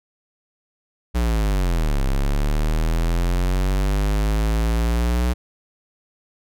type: linear two-way sweep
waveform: square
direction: down then up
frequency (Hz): 61.5 to 32.99 to 61.5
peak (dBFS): -18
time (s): 1.14-5.34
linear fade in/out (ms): 20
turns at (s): 2.03
effects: none